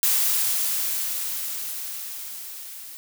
blue noise with level ramp, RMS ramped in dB -20 to -40 dBFS, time 0.03-2.97 s, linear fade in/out 0 ms, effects none

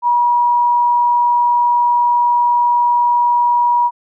sine tone, 962 Hz, B5, 46 cents flat, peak -10 dBFS, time 0.02-3.91 s, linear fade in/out 50 ms, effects none

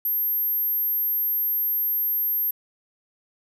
sine tone, 12800 Hz, G9, 35 cents sharp, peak -21 dBFS, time 0.05-2.51 s, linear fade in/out 5 ms, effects none

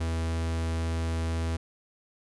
45% pulse tone, 82 Hz, E2, 9 cents flat, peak -27 dBFS, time 0-1.57 s, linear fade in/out 10 ms, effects resampled to 24000 Hz

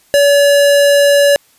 square tone, 570 Hz, C#5, 48 cents sharp, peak -7 dBFS, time 0.14-1.36 s, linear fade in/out 0 ms, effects white hiss -51 dBFS RMS until 1.58 s + resampled to 32000 Hz

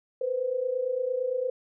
sine tone pair together, 485.2 / 514 Hz, B4 / C5, -31 / -31 cents, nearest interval minor second, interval 100 cents, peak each -31 / -27 dBFS, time 0.21-1.5 s, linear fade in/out 5 ms, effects none

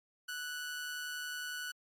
sawtooth tone with amplitude modulation, 1480 Hz, F#6, in tune, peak -33 dBFS, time 0.28-1.72 s, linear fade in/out 10 ms, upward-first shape sine, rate 151 Hz, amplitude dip 40%, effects MP3 64 kbps

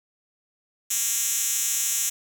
5% pulse tone with high-pass filter, 233.1 Hz, A#3, in tune, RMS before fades -25 dBFS, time 0.9-2.1 s, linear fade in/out 10 ms, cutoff 6800 Hz, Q 1.4, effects none

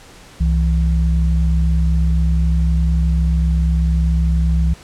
sine tone pair together, 65.6 / 165.3 Hz, C2 / E3, +5 / +5 cents, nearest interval octave + major third, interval 1600 cents, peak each -13 / -19 dBFS, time 0.4-4.74 s, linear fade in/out 10 ms, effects pink hiss -42 dBFS RMS until 4.83 s + low-pass 9000 Hz 12 dB/octave

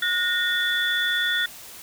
sine tone cluster, 1449 / 1846 / 3461 Hz, F#6 / A#6 / A7, -37 / -17 / -29 cents, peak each -25 dBFS, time 0.02-1.46 s, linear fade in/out 5 ms, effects white hiss -42 dBFS RMS until 1.82 s

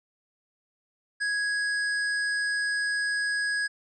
sine tone with hard clipping, 1661.2 Hz, G#6, in tune, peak -27 dBFS, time 1.2-3.68 s, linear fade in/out 20 ms, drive 14 dB, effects resampled to 22050 Hz

